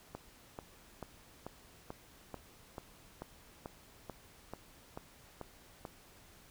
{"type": "click train", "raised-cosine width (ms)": 1, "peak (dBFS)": -28, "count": 14, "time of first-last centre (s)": [0.15, 5.852], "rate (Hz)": 2.28, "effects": ["pink hiss -60 dBFS RMS until 6.5 s"]}